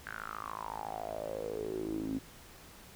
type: tone with band-pass filter sweep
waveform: sawtooth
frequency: 53.9 Hz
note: A1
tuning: 35 cents flat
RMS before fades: -39 dBFS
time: 0.06-2.19 s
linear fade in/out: 10 ms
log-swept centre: 1600 to 260 Hz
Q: 8.7
effects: pink hiss -54 dBFS RMS until 2.95 s